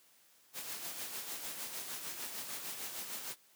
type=noise with tremolo; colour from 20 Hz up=white; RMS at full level=-41 dBFS; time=0.53-3.36 s; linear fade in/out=50 ms; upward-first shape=sine; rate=6.6 Hz; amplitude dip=45%; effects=white hiss -66 dBFS RMS until 3.55 s + high-pass 150 Hz 12 dB/octave